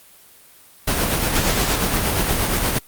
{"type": "noise with tremolo", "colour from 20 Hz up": "pink", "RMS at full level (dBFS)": -18, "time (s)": [0.87, 2.79], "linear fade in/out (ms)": 10, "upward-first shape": "sine", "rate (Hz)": 8.5, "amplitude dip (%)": 35, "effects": ["white hiss -48 dBFS RMS until 2.87 s", "Opus 32 kbps"]}